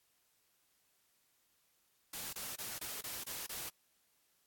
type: noise bursts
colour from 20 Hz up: white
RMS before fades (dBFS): -43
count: 7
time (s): 2.13-3.692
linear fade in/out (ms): 5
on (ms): 200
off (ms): 27
effects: white hiss -75 dBFS RMS until 4.46 s + AAC 64 kbps